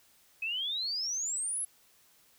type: exponential sweep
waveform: sine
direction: up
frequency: 2525 to 11160 Hz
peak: -31 dBFS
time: 0.42-1.65 s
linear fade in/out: 5 ms
effects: white hiss -64 dBFS RMS until 2.38 s